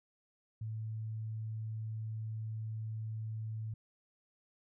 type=tone; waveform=sine; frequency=110 Hz; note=A2; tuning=in tune; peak=-37 dBFS; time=0.61-3.74 s; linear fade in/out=5 ms; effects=none